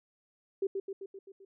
sine tone with echo, 390 Hz, G4, 9 cents flat, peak -27 dBFS, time 0.62-0.67 s, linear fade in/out 5 ms, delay 130 ms, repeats 6, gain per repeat -4 dB, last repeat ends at 1.45 s, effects none

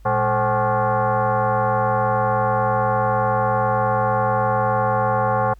sine tone with frequency modulation, 116.3 Hz, A#2, 4 cents flat, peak -16 dBFS, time 0.05-5.54 s, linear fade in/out 10 ms, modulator 322 Hz, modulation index 3.4, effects added 50 Hz sine -42 dBFS peak until 5.59 s + pink hiss -61 dBFS RMS until 5.59 s

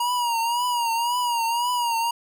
square tone with vibrato, 950 Hz, A#5, 33 cents sharp, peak -22 dBFS, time 0-2.11 s, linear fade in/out 5 ms, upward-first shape triangle, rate 1.9 Hz, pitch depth 80 cents each way, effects none

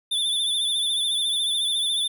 square tone with vibrato, 3520 Hz, A7, in tune, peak -22 dBFS, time 0.11-2.08 s, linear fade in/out 10 ms, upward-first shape sine, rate 14 Hz, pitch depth 51 cents each way, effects none

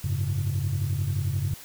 sine chord, F# suspended second, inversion none, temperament equal, 92.5 / 103.83 / 138.59 Hz, F#2 / G#2 / C#3, 0 / 0 / 0 cents, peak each -27 dBFS, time 0.04-1.54 s, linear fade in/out 5 ms, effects tanh soft clip ceiling -19 dBFS + white hiss -45 dBFS RMS until 1.64 s

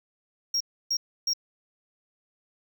triangle tone bursts, 5588 Hz, F8, in tune, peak -22 dBFS, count 3, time 0.54-1.335 s, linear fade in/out 5 ms, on 65 ms, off 300 ms, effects none

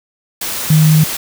sine tone in noise, 155.56 Hz, D#3, in tune, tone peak -6 dBFS, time 0.7-1.04 s, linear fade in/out 5 ms, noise white, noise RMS -21 dBFS, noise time 0.41-1.17 s, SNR +12 dB, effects none

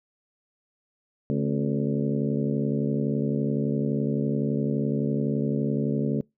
harmonic tone with a mistuned harmonic, 71.8 Hz, D2, 39 cents flat, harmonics 2 / 3 / 4 / 5 / 6 / 7 / 8, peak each -27 / -27 / -30 / -35 / -32 / -38 / -39 dBFS, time 1.3-6.21 s, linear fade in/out 0 ms, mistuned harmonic 4, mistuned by -87 cents, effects noise-tail reverb RT60 0.2 s tail -25 dB re dry

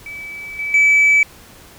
sine tone with level steps, 2300 Hz, D7, 37 cents flat, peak -28 / -20 / -7 dBFS, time 0.06-1.23 s, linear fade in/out 2 ms, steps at 0.59 / 0.74 s, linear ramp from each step 2 ms, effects tanh soft clip ceiling -7 dBFS + pink hiss -43 dBFS RMS until 1.78 s

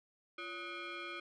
sine tone with frequency modulation, 566 Hz, C#5, 36 cents sharp, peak -40 dBFS, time 0.38-1.2 s, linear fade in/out 5 ms, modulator 912 Hz, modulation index 2.9, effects tanh soft clip ceiling -38 dBFS

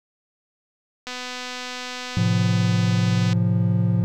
click train, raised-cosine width 0.2 ms, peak -15 dBFS, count 566, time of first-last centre 1.07-3.33 s, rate 250 Hz
triangle chord, F major, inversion first, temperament equal, 110 / 130.81 / 174.61 Hz, A2 / C3 / F3, 0 / 0 / 0 cents, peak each -18 / -24 / -19 dBFS, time 2.17-4.04 s, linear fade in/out 0 ms
effects none

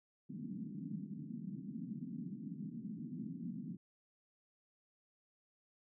white band-pass noise, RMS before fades -45 dBFS, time 0.29-3.77 s, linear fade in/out 10 ms, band 150 to 260 Hz, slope 48 dB/octave, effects none

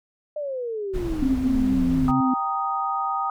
sine exponential sweep, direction down, 610 to 130.81 Hz, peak -26 dBFS, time 0.36-2.21 s, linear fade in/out 5 ms
brown noise, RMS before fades -29 dBFS, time 0.93-2.12 s, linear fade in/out 20 ms
sine tone with vibrato, 260 Hz, C4, 11 cents flat, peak -19 dBFS, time 1.22-2.34 s, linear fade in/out 5 ms, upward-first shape sine, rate 4.3 Hz, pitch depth 22 cents each way
sine chord, Eb major, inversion first, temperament equal, 784 / 932.3 / 1244.5 Hz, G5 / Bb5 / Eb6, 0 / 0 / 0 cents, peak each -27 / -30 / -25 dBFS, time 2.08-3.3 s, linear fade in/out 2 ms
effects none

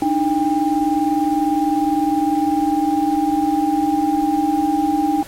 sine tone cluster, 294.6 / 314.5 / 800 Hz, D4 / D#4 / G5, +6 / +19 / +35 cents, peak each -19 dBFS, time 0.02-5.23 s, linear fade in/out 2 ms, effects pink hiss -38 dBFS RMS until 5.27 s + MP3 64 kbps

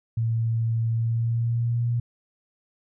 sine tone with pitch glide, 114.1 to 119.01 Hz, A#2 to A#2, -37 to +36 cents, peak -21 dBFS, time 0.17-2 s, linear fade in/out 5 ms, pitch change +73 cents, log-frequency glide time 0.92-1.89 s, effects none

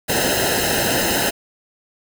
pink noise with comb filter, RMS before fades -19 dBFS, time 0.08-1.31 s, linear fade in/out 20 ms, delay 0.87 ms, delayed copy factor -0.95, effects none

